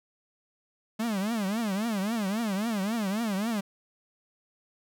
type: tone with vibrato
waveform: 45% pulse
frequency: 211 Hz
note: G#3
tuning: 28 cents sharp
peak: -27 dBFS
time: 0.99-3.61 s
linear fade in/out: 10 ms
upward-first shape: triangle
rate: 3.7 Hz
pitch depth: 230 cents each way
effects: none